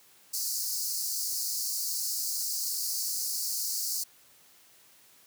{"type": "high-pass noise", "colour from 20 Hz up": "pink", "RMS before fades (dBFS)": -32, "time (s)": [0.33, 4.04], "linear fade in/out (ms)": 10, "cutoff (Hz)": 4400, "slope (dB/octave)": 96, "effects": ["white hiss -59 dBFS RMS until 5.26 s", "high-pass 80 Hz 12 dB/octave"]}